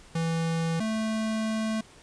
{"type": "tone pair in turn", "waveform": "square", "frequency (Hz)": [164.6, 219.7], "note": ["E3", "A3"], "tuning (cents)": [-2, -2], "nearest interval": "perfect fourth", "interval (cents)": 500, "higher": "second", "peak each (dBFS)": [-26, -27], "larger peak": "first", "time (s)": [[0.15, 0.8], [0.8, 1.81]], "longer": "second", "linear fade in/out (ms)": 5, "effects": ["pink hiss -53 dBFS RMS until 2.02 s", "resampled to 22050 Hz"]}